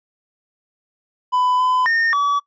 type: tone with pitch steps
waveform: triangle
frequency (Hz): 1000 / 1011 / 1829 / 1143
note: B5 / B5 / A#6 / D6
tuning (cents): +21 / +40 / -33 / -47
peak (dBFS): -13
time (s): 1.32-2.4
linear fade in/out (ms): 20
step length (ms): 270
effects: noise-tail reverb RT60 0.1 s tail -23 dB re dry + resampled to 16000 Hz